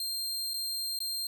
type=tone with dropouts; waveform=sawtooth; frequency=4185 Hz; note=C8; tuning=in tune; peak=-29 dBFS; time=0-1.27 s; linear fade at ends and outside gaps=2 ms; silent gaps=0.536-0.54 / 0.99-1.003 s; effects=none